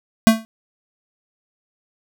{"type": "tone with exponential decay", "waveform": "square", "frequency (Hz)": 222.8, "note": "A3", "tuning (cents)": 22, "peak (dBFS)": -4, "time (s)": [0.27, 0.45], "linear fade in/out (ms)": 0, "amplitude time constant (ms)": 38, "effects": []}